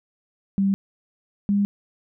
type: tone pair in turn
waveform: sine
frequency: 196 / 201.9 Hz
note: G3 / G#3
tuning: 0 / -49 cents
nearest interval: minor second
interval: 51 cents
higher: second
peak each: -17 dBFS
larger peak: neither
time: 0.58-0.74 / 1.49-1.65 s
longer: neither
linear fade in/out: 0 ms
effects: none